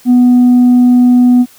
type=tone with tanh clipping; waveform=sine; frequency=246.9 Hz; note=B3; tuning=in tune; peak=-4 dBFS; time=0.05-1.46 s; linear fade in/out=50 ms; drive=1 dB; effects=white hiss -42 dBFS RMS until 1.58 s